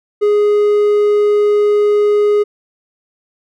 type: tone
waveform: triangle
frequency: 415.3 Hz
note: G#4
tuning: in tune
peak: -7 dBFS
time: 0.21-2.44 s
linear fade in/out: 20 ms
effects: none